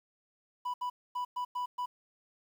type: tone bursts at uneven times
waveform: triangle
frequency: 988 Hz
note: B5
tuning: in tune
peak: -30 dBFS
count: 6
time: 0.65-0.74 / 0.81-0.9 / 1.15-1.25 / 1.36-1.45 / 1.55-1.66 / 1.78-1.86 s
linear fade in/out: 10 ms
effects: 10-bit